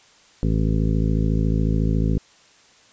harmonic tone, 54 Hz, A1, 32 cents flat, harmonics 1 / 2 / 3 / 4 / 5 / 7 / 8 / 9, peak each -21 / -24 / -23 / -27 / -28 / -33 / -37 / -38 dBFS, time 0.43-2.18 s, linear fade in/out 0 ms, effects white hiss -53 dBFS RMS until 2.92 s + resampled to 16000 Hz

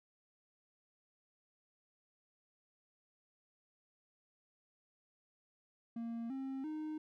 triangle tone with pitch steps, 231.4 / 267.3 / 308.9 Hz, A#3 / C4 / D#4, -13 / +37 / -12 cents, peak -37 dBFS, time 5.96-6.98 s, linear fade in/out 5 ms, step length 340 ms, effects none

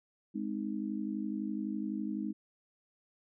sine chord, Ab major, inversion none, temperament just, 207.7 / 259.6 / 311.5 Hz, Ab3 / C4 / Eb4, 0 / -13 / +2 cents, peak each -36 / -40 / -38 dBFS, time 0.34-2.33 s, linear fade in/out 20 ms, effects none

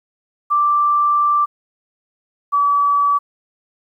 sine tone pair in turn, 1174.7 / 1146.5 Hz, D6 / D6, 0 / -42 cents, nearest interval unison, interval 42 cents, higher first, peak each -12 dBFS, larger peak neither, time 0.5-1.46 / 2.52-3.19 s, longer first, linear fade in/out 20 ms, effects 9-bit

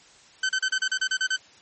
sawtooth tone bursts, 1532 Hz, G6, 40 cents flat, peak -18 dBFS, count 10, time 0.43-1.364 s, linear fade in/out 5 ms, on 61 ms, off 36 ms, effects white hiss -53 dBFS RMS until 1.61 s + MP3 32 kbps

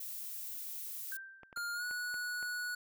violet noise, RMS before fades -43 dBFS, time 0-1.17 s, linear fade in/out 5 ms
sine tone with exponential decay, 1568 Hz, G6, in tune, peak -39 dBFS, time 1.12-1.77 s, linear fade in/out 1 ms, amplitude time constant 140 ms
clicks, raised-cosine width 0.5 ms, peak -36 dBFS, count 6, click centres 1.433 / 1.528 / 1.574 / 1.911 / 2.142 / 2.428 s
square tone with pitch glide, 1408 to 1466.1 Hz, F6 to F#6, +14 to -16 cents, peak -37 dBFS, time 1.56-2.75 s, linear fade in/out 5 ms, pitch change +70 cents, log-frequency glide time 1.74-1.84 s
effects none

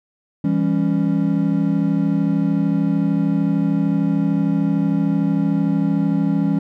triangle chord, C# diminished, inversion first, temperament just, 166.31 / 199.57 / 277.2 Hz, E3 / G3 / C#4, +16 / +31 / 0 cents, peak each -18 dBFS, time 0.44-6.59 s, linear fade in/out 5 ms, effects none

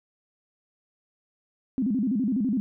sine tone with vibrato, 233.1 Hz, A#3, in tune, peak -22 dBFS, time 1.78-2.6 s, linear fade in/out 0 ms, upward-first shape square, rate 12 Hz, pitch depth 210 cents each way, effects none

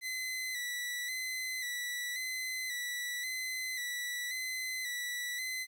sawtooth tone with vibrato, 1997 Hz, B6, 19 cents sharp, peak -32 dBFS, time 0.01-5.67 s, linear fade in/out 50 ms, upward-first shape square, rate 0.93 Hz, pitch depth 36 cents each way, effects 12-bit

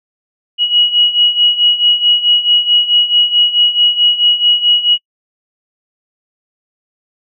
sine beating tone pair, 2906 / 2910.6 Hz, F#7 / F#7, -32 / -29 cents, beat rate 4.6 Hz, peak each -14 / -10 dBFS, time 0.58-4.98 s, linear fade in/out 50 ms, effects noise-tail reverb RT60 0.1 s tail -26 dB re dry

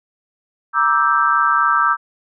sine chord, E half-diminished seventh, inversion second, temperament equal with one note detuned, 945.9 / 1174.7 / 1318.5 / 1568 Hz, Bb5 / D6 / E6 / G6, +25 / 0 / 0 / 0 cents, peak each -22 / -17 / -16 / -19 dBFS, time 0.73-1.97 s, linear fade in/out 50 ms, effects none

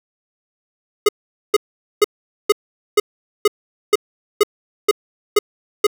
square tone bursts, 417.4 Hz, G#4, 9 cents sharp, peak -9 dBFS, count 11, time 1.06-5.868 s, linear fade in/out 5 ms, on 28 ms, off 450 ms, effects none

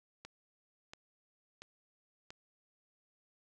click train, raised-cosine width 0.2 ms, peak -30 dBFS, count 4, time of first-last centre 0.25-2.305 s, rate 1.46 Hz, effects none

